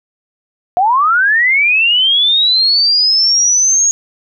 sine linear sweep, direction up, 690 to 6645 Hz, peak -8 dBFS, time 0.77-3.91 s, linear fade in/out 0 ms, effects none

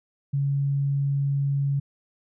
sine tone, 139.9 Hz, C#3, 16 cents sharp, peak -21 dBFS, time 0.33-1.8 s, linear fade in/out 10 ms, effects none

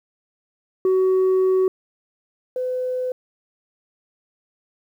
sine tone pair in turn, 375.4 / 506.6 Hz, F#4 / B4, +25 / +44 cents, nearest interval perfect fourth, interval 519 cents, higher second, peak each -12 / -21 dBFS, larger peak first, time 0.85-1.68 / 2.56-3.12 s, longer first, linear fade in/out 2 ms, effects tanh soft clip ceiling -14 dBFS + 9-bit

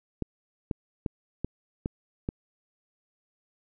clicks, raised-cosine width 3 ms, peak -16 dBFS, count 6, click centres 0.223 / 0.712 / 1.062 / 1.446 / 1.859 / 2.289 s, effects none

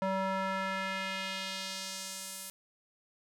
square tone with band-pass filter sweep, 191.3 Hz, G3, 42 cents flat, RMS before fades -36 dBFS, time 0.02-2.5 s, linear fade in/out 0 ms, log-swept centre 770 to 11000 Hz, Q 1.2, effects none

